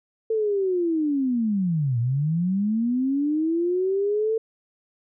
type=linear two-way sweep; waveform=sine; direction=down then up; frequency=450.5 to 114.3 to 450.5 Hz; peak=-20 dBFS; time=0.3-4.38 s; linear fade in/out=5 ms; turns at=1.99 s; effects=none